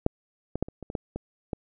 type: clicks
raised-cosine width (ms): 2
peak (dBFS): -7 / -16 / -11 / -26 / -25 / -23 / -14 / -19 / -16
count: 9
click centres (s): 0.064 / 0.556 / 0.626 / 0.685 / 0.827 / 0.901 / 0.952 / 1.16 / 1.532
effects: none